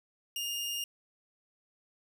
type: tone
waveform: sawtooth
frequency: 2830 Hz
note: F7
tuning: 22 cents sharp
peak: -30 dBFS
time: 0.36-0.84 s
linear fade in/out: 2 ms
effects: none